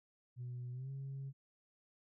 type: tone with pitch glide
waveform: sine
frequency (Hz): 123.47 to 136.21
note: B2 to C#3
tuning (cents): 0 to -30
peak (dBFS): -40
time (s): 0.36-1.33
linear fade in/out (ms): 50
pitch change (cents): +170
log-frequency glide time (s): 0.72-0.9
effects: tanh soft clip ceiling -39 dBFS